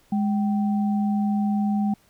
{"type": "tone pair together", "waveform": "sine", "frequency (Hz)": [206.9, 775], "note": ["G#3", "G5"], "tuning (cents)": [-6, -20], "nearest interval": "octave + major seventh", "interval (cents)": 2286, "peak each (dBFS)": [-20, -31], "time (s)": [0.12, 1.94], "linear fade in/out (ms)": 5, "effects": ["pink hiss -60 dBFS RMS until 2.09 s"]}